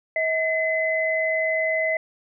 sine tone pair together, 640 / 2032 Hz, D#5 / B6, +49 / +49 cents, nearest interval octave + minor sixth, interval 2000 cents, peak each -23 dBFS, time 0.16-1.97 s, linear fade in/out 2 ms, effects none

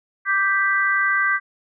sine chord, G major, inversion second, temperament equal, 1174.7 / 1568 / 1975.5 Hz, D6 / G6 / B6, 0 / 0 / 0 cents, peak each -23 / -19 / -22 dBFS, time 0.25-1.4 s, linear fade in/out 50 ms, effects none

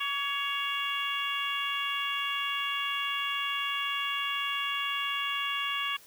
harmonic tone with a mistuned harmonic, 558 Hz, C#5, 11 cents sharp, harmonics 2 / 3 / 4 / 5 / 6, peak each -34 / -38 / -37 / -33 / -37 dBFS, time 0-5.97 s, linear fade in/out 10 ms, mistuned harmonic 2, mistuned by +30 cents, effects white hiss -55 dBFS RMS until 6.06 s

